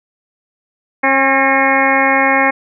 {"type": "harmonic tone with a mistuned harmonic", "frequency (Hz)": 270.5, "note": "C#4", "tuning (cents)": -42, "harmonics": [1, 2, 3, 4, 5, 6, 7, 8, 9], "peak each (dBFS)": [-19, -18, -16, -18, -25, -21, -17, -16, -26], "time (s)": [1.03, 2.51], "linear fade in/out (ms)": 10, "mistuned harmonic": 7, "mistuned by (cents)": -52, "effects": []}